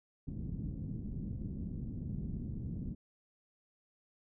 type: low-pass noise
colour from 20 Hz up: white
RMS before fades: -40 dBFS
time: 0.27-2.95 s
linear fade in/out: 10 ms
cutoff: 220 Hz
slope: 24 dB/octave
effects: none